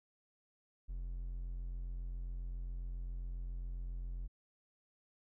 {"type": "tone", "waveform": "triangle", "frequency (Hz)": 43.69, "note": "F1", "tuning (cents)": 1, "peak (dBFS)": -37, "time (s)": [0.88, 4.28], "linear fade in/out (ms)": 20, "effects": []}